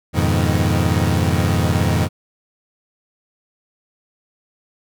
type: chord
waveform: 30% pulse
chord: F half-diminished seventh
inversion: none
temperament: equal with one note detuned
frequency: 87.31 / 103.83 / 122.9 / 155.56 Hz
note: F2 / Ab2 / Cb3 / Eb3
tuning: 0 / 0 / -8 / 0 cents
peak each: -16 / -19 / -19 / -19 dBFS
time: 0.13-2.09 s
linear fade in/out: 50 ms
effects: none